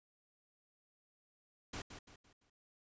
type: noise with echo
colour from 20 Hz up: pink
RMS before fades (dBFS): -44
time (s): 1.73-1.82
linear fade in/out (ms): 5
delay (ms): 170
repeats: 4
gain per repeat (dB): -8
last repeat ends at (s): 2.5
effects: resampled to 16000 Hz